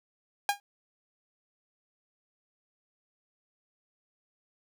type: tone with exponential decay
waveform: sawtooth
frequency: 811 Hz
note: G#5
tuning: 41 cents flat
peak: -17 dBFS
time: 0.49-0.6 s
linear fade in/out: 1 ms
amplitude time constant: 22 ms
effects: none